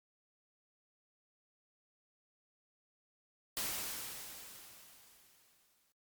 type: noise with exponential decay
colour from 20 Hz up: white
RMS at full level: -36 dBFS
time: 3.57-5.92 s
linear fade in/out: 0 ms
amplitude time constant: 510 ms
effects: noise-tail reverb RT60 0.2 s tail -25 dB re dry + MP3 96 kbps